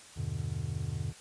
triangle chord, E minor seventh, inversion none, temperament just, 82.41 / 98.89 / 123.61 / 148.33 Hz, E2 / G2 / B2 / D3, 0 / +16 / +2 / +18 cents, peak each -37 / -36 / -35 / -36 dBFS, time 0.16-1.13 s, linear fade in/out 20 ms, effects white hiss -52 dBFS RMS until 1.2 s + resampled to 22050 Hz

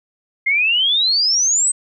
sine exponential sweep, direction up, 2093 to 8310 Hz, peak -13 dBFS, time 0.46-1.72 s, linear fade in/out 10 ms, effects none

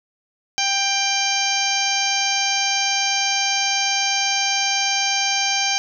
harmonic tone with a mistuned harmonic, 791 Hz, G5, 15 cents sharp, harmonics 1 / 2 / 3 / 4 / 5 / 6 / 7 / 8, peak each -25 / -30 / -24 / -26 / -30 / -27 / -27 / -25 dBFS, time 0.58-5.78 s, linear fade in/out 0 ms, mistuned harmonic 4, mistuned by -22 cents, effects none

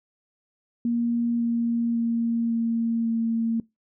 sine tone with pitch steps, 235.6 / 233.7 / 231.8 / 230 / 228.1 Hz, A#3 / A#3 / A#3 / A#3 / A#3, +19 / +5 / -10 / -23 / -37 cents, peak -21 dBFS, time 0.85-3.6 s, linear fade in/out 2 ms, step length 550 ms, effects noise-tail reverb RT60 0.2 s tail -23 dB re dry

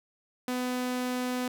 sawtooth tone, 250.4 Hz, B3, 24 cents sharp, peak -25 dBFS, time 0.48-1.48 s, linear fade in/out 2 ms, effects none

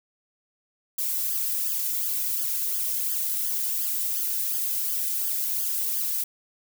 violet noise with flanger, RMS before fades -27 dBFS, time 0.98-6.24 s, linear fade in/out 5 ms, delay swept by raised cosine 0.61 to 2.01 ms, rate 2.8 Hz, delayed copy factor +0.9, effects none

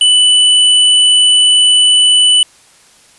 square tone, 2983 Hz, F#7, 13 cents sharp, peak -6 dBFS, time 0.01-2.43 s, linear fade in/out 2 ms, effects white hiss -45 dBFS RMS until 3.18 s + resampled to 24000 Hz

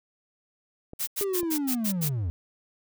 clicks, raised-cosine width 2 ms, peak -27 dBFS, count 2, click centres 0.934 / 1.431 s
blue noise bursts, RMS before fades -29 dBFS, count 7, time 0.99-2.094 s, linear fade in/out 20 ms, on 84 ms, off 86 ms
triangle linear sweep, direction down, 408.2 to 77.9 Hz, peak -24 dBFS, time 1.21-2.3 s, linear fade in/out 0 ms
effects none

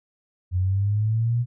sine linear sweep, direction up, 88.9 to 122.3 Hz, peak -19 dBFS, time 0.51-1.46 s, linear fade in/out 50 ms, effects none

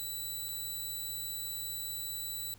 5% pulse tone with dropouts, 3963 Hz, B7, 5 cents sharp, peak -29 dBFS, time 0-2.54 s, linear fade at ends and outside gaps 0 ms, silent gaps 0.485-0.489 s, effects added 107 Hz sine -57 dBFS peak until 2.58 s + pink hiss -60 dBFS RMS until 2.58 s

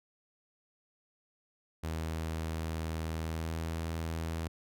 sawtooth tone with pitch glide, 80.4 to 81.66 Hz, E2 to E2, -43 to -16 cents, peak -30 dBFS, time 1.83-4.48 s, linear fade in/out 10 ms, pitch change +27 cents, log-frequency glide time 3.2-3.6 s, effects none

